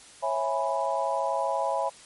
sine chord, C# minor seventh, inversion none, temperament equal with one note detuned, 547.4 / 659.3 / 830.6 / 987.8 Hz, C#5 / E5 / G#5 / B5, -22 / 0 / 0 / 0 cents, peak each -30 dBFS, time 0.22-1.9 s, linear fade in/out 20 ms, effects white hiss -50 dBFS RMS until 2.05 s + MP3 48 kbps

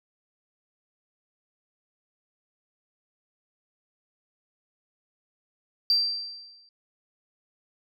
sine tone with exponential decay, 4699 Hz, D8, in tune, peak -16 dBFS, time 5.9-6.69 s, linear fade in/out 1 ms, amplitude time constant 170 ms, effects tanh soft clip ceiling -14 dBFS

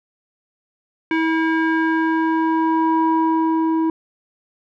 square tone with low-pass filter sweep, 322.9 Hz, E4, 36 cents flat, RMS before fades -18 dBFS, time 1.11-3.9 s, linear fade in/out 2 ms, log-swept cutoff 2100 to 710 Hz, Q 3.1, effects none

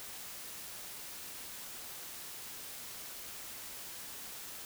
silence, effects white hiss -46 dBFS RMS until 4.65 s

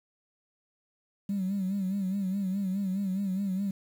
sine tone with vibrato, 193.2 Hz, G3, 25 cents flat, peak -26 dBFS, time 1.29-3.71 s, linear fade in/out 5 ms, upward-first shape sine, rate 4.8 Hz, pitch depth 81 cents each way, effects tanh soft clip ceiling -24 dBFS + 9-bit

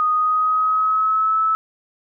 sine tone with pitch glide, 1242 to 1304.5 Hz, D#6 to E6, -3 to -18 cents, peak -15 dBFS, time 0-1.55 s, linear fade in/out 0 ms, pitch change +85 cents, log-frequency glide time 0.14-1.38 s, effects none

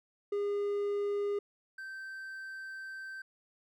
triangle tone pair in turn, 407.2 / 1554.8 Hz, G#4 / G6, -34 / -15 cents, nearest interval octave + major seventh, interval 2319 cents, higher second, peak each -28 / -39 dBFS, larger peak first, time 0.32-1.39 / 1.78-3.22 s, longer second, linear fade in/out 5 ms, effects none

